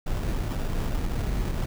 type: noise with sample-and-hold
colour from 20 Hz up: brown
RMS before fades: -27 dBFS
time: 0.06-1.66 s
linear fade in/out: 10 ms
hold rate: 2100 Hz
effects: none